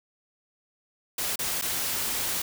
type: noise with dropouts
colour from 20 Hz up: white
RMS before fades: -29 dBFS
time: 1.18-2.42 s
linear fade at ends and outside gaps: 5 ms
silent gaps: 1.358-1.39 / 1.614-1.621 s
effects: none